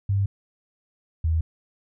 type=tone pair in turn; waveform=sine; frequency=99 / 80.59 Hz; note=G2 / E2; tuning=+18 / -39 cents; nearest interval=major third; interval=357 cents; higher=first; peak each=-19 dBFS; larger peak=neither; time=0.09-0.26 / 1.24-1.41 s; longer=neither; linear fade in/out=5 ms; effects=none